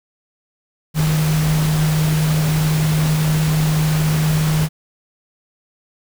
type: tone in noise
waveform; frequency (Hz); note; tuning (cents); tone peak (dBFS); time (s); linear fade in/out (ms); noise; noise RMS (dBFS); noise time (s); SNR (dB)
sine; 155; D#3; -6; -14; 0.94-4.69; 50; pink; -25; 0.94-4.69; +8
effects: none